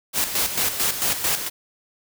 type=noise with tremolo; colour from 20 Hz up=white; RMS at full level=-21 dBFS; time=0.13-1.5 s; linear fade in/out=50 ms; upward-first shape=square; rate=4.5 Hz; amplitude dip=60%; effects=none